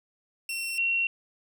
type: tone pair in turn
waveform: sawtooth / sine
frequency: 2717 / 2733 Hz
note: F7 / F7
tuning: -48 / -38 cents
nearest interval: unison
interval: 10 cents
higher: second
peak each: -27 / -23 dBFS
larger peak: second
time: 0.49-0.78 / 0.78-1.07 s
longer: neither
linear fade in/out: 2 ms
effects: none